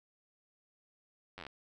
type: slowing click train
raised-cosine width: 0.3 ms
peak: -29 dBFS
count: 8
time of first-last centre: 1.38-1.467 s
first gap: 10 ms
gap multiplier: 1.07
effects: none